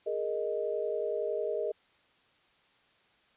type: chord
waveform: sine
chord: Ab suspended second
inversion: none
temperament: equal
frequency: 415.3 / 466.2 / 622.3 Hz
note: Ab4 / Bb4 / Eb5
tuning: 0 / 0 / 0 cents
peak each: -34 dBFS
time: 0.06-1.72 s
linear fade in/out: 10 ms
effects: white hiss -66 dBFS RMS until 3.36 s + resampled to 8000 Hz